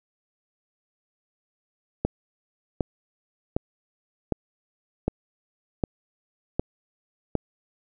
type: click train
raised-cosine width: 2 ms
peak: -9 dBFS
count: 8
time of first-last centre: 2.05-7.353 s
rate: 1.32 Hz
effects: none